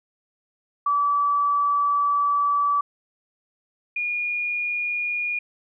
sine tone pair in turn, 1152 / 2435 Hz, D6 / D#7, -34 / -38 cents, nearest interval octave + minor second, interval 1296 cents, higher second, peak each -18 / -23 dBFS, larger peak first, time 0.86-2.81 / 3.96-5.39 s, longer first, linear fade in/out 5 ms, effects none

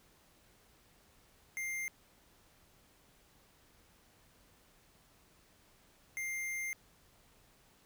square tone bursts at uneven times, 2100 Hz, C7, 6 cents sharp, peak -37 dBFS, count 2, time 1.57-1.88 / 6.17-6.73 s, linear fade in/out 0 ms, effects pink hiss -66 dBFS RMS until 7.85 s

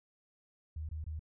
sine tone bursts, 77.78 Hz, D#2, in tune, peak -37 dBFS, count 3, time 0.76-1.194 s, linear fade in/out 5 ms, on 130 ms, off 22 ms, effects none

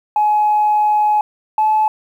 sine tone pair in turn, 844 / 862.2 Hz, G#5 / A5, +28 / -35 cents, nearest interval unison, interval 37 cents, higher second, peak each -10 dBFS, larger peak neither, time 0.16-1.21 / 1.58-1.88 s, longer first, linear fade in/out 2 ms, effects tanh soft clip ceiling -7 dBFS + 8-bit

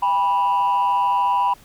sine tone pair together, 803 / 983.3 Hz, G5 / B5, +41 / -8 cents, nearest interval major third, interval 351 cents, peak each -20 / -15 dBFS, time 0.02-1.54 s, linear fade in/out 10 ms, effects tanh soft clip ceiling -13 dBFS + pink hiss -50 dBFS RMS until 1.64 s

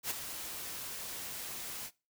white noise with ADSR envelope, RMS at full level -33 dBFS, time 0.03-1.91 s, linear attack 75 ms, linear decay 15 ms, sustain -9 dB, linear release 57 ms, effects noise-tail reverb RT60 0.3 s tail -22 dB re dry

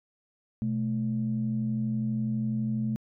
sine tone pair together, 125.45 / 217.6 Hz, B2 / A3, +28 / -19 cents, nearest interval minor seventh, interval 953 cents, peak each -30 / -27 dBFS, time 0.62-2.96 s, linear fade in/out 0 ms, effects tanh soft clip ceiling -19 dBFS

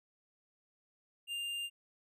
triangle tone with hard clipping, 2800 Hz, F7, 4 cents sharp, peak -38 dBFS, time 1.27-1.7 s, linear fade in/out 50 ms, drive 12 dB, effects none

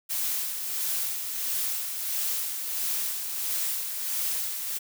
blue noise with tremolo, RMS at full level -28 dBFS, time 0.09-4.79 s, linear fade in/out 20 ms, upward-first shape sine, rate 1.5 Hz, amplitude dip 45%, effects none

